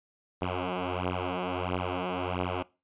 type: beating tone pair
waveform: 5% pulse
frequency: 89.9 / 91.4 Hz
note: F#2 / F#2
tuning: -49 / -21 cents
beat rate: 1.5 Hz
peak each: -21 dBFS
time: 0.41-2.63 s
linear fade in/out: 10 ms
effects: noise-tail reverb RT60 0.3 s tail -22 dB re dry + resampled to 8000 Hz